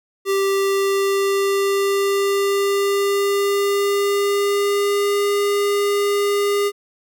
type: tone with pitch glide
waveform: square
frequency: 392 to 406.1 Hz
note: G4 to G#4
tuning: 0 to -39 cents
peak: -17 dBFS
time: 0.25-6.72 s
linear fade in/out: 50 ms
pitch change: +61 cents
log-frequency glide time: 0.49-5.27 s
effects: none